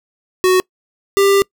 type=tone pair in turn; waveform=square; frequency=370 / 396.1 Hz; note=F#4 / G4; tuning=0 / +18 cents; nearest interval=minor second; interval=118 cents; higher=second; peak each=-10 dBFS; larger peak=neither; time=0.44-0.6 / 1.17-1.42 s; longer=second; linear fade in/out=0 ms; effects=noise-tail reverb RT60 0.1 s tail -25 dB re dry